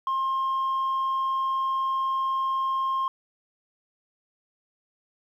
sine tone, 1064 Hz, C6, 29 cents sharp, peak -21 dBFS, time 0.07-3.08 s, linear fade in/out 2 ms, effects tanh soft clip ceiling -22 dBFS + 10-bit

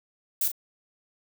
violet noise with echo, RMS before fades -25 dBFS, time 0.41-0.48 s, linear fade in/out 5 ms, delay 37 ms, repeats 1, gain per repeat -8 dB, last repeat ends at 0.517 s, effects none

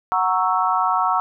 sine chord, F# dominant seventh, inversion none, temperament equal, 740 / 932.3 / 1108.7 / 1318.5 Hz, F#5 / A#5 / C#6 / E6, 0 / 0 / 0 / 0 cents, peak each -22 dBFS, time 0.12-1.2 s, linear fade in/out 0 ms, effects none

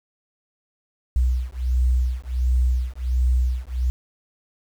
sine beating tone pair, 61.74 / 63.14 Hz, B1 / B1, 0 / +39 cents, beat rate 1.4 Hz, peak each -21 dBFS, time 1.16-3.9 s, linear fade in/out 0 ms, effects 8-bit

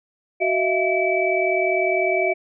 sine tone cluster, 373.4 / 639 / 679 / 2302 Hz, F#4 / D#5 / F5 / D7, +16 / +46 / -49 / -35 cents, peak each -23 dBFS, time 0.4-2.34 s, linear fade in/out 20 ms, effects none

